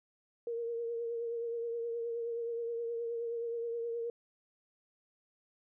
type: tone with vibrato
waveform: sine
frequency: 466.2 Hz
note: A#4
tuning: in tune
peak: -34 dBFS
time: 0.47-4.1 s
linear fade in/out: 2 ms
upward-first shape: triangle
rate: 9.5 Hz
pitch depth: 34 cents each way
effects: none